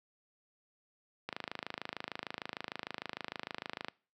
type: click train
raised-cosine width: 0.3 ms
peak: -21 dBFS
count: 70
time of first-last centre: 1.29-3.884 s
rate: 26.6 Hz
effects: noise-tail reverb RT60 0.4 s tail -24 dB re dry + high-pass 150 Hz 12 dB/octave